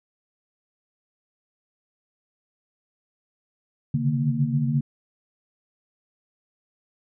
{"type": "tone cluster", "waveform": "sine", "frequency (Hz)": [135.3, 143.6, 149.8, 231.8], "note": ["C#3", "D3", "D3", "A#3"], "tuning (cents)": [-42, -39, 35, -10], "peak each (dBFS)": -26, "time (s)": [3.94, 4.81], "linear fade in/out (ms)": 5, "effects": []}